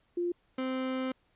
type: tone pair in turn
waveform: sine / 30% pulse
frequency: 349.2 / 259.9 Hz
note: F4 / C4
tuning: 0 / -11 cents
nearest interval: perfect fourth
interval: 511 cents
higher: first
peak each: -28 dBFS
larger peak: neither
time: 0.17-0.32 / 0.58-1.12 s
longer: second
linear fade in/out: 5 ms
effects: pink hiss -71 dBFS RMS until 1.35 s + resampled to 8000 Hz